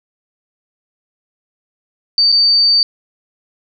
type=tone with dropouts; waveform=sine; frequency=4600 Hz; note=D8; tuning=37 cents flat; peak=-8 dBFS; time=2.18-2.83 s; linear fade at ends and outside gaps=1 ms; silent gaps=2.319-2.324 s; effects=none